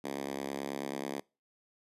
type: tone with high-pass filter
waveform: 5% pulse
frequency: 69.3 Hz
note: C#2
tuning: in tune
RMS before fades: -38 dBFS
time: 0.04-1.2 s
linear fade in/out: 5 ms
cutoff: 250 Hz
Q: 1.6
effects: noise-tail reverb RT60 0.3 s tail -25 dB re dry + resampled to 32000 Hz